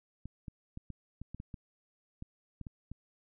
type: clicks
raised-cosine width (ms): 5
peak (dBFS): -30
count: 12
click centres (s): 0.256 / 0.482 / 0.774 / 0.903 / 1.216 / 1.346 / 1.401 / 1.542 / 2.224 / 2.613 / 2.668 / 2.916
effects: none